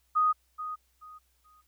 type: tone with echo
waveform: sine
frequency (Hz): 1244.5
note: D#6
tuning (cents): 0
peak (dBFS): -21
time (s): 0.15-0.33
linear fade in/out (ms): 20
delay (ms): 430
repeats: 3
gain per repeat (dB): -12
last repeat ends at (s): 1.62
effects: added 62 Hz sine -70 dBFS peak until 1.67 s + white hiss -72 dBFS RMS until 1.67 s